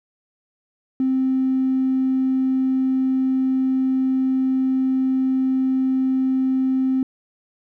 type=tone; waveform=triangle; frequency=262 Hz; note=C4; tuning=2 cents sharp; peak=-13 dBFS; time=1-7.03 s; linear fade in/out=2 ms; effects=tanh soft clip ceiling -14 dBFS